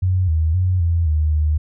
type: tone with pitch steps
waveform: sine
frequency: 92.3 / 79.6 / 91.8 / 84.2 / 77 / 76.4 Hz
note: F#2 / D#2 / F#2 / E2 / D#2 / D#2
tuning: -4 / +40 / -13 / +37 / -17 / -31 cents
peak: -14 dBFS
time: 0.02-1.58 s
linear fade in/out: 10 ms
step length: 260 ms
effects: none